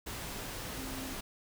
sine tone in noise, 263.8 Hz, C4, 14 cents sharp, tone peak -43 dBFS, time 0.77-1.14 s, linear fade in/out 10 ms, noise pink, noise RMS -41 dBFS, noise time 0.06-1.21 s, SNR -5 dB, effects none

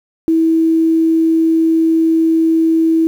sine tone, 324.9 Hz, E4, 25 cents flat, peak -9 dBFS, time 0.28-3.07 s, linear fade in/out 0 ms, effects 7-bit

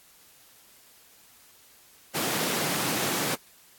pink high-pass noise, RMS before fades -28 dBFS, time 2.14-3.36 s, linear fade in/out 20 ms, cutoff 150 Hz, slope 24 dB/octave, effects white hiss -56 dBFS RMS until 3.78 s + AAC 64 kbps

